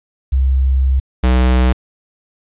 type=tone pair in turn; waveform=sine / square; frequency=66 / 62.93 Hz; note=C2 / B1; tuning=+16 / +33 cents; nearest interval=minor second; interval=83 cents; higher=first; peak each=-10 dBFS; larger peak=neither; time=0.32-1 / 1.23-1.73 s; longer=first; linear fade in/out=10 ms; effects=resampled to 8000 Hz + 8-bit